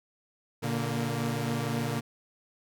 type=tone cluster; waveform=sawtooth; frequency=117.8 / 144.5 / 231.7 Hz; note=A#2 / D3 / A#3; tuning=+19 / -28 / -10 cents; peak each=-29 dBFS; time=0.62-2.01 s; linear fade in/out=20 ms; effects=none